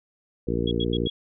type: harmonic tone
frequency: 58.27 Hz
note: A#1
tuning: in tune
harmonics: 1 / 2 / 3 / 4 / 5 / 6 / 7 / 8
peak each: -31 / -31 / -31 / -31 / -31 / -31 / -31 / -31 dBFS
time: 0.47-1.08 s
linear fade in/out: 10 ms
type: tone bursts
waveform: sine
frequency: 3322 Hz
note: G#7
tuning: in tune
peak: -28 dBFS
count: 4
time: 0.67-1.1 s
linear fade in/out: 5 ms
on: 43 ms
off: 86 ms
effects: none